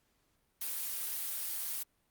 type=noise; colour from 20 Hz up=blue; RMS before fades=-37 dBFS; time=0.61-1.83 s; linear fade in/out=5 ms; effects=pink hiss -75 dBFS RMS until 2.1 s + Opus 48 kbps